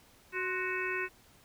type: harmonic tone with a mistuned harmonic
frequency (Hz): 371.1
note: F#4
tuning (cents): +5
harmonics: 1 / 3 / 4 / 5 / 6 / 7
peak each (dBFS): -37 / -41 / -38 / -38 / -41 / -38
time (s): 0.32-1.09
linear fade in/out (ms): 50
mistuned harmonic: 3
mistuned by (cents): -89
effects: pink hiss -61 dBFS RMS until 1.44 s